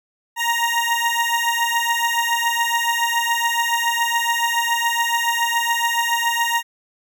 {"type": "beating tone pair", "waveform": "20% pulse", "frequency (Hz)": [932.3, 939.4], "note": ["A#5", "A#5"], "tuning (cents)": [0, 13], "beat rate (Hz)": 7.1, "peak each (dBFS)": -16, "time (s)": [0.36, 6.63], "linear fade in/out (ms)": 50, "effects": []}